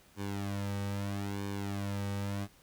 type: tone with flanger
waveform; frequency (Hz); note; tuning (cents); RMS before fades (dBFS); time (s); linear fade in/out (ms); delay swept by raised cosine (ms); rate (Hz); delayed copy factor
sawtooth; 100; G2; +35; -36; 0.16-2.48; 50; 1.5 to 2.9; 0.77; -0.75
effects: pink hiss -62 dBFS RMS until 2.62 s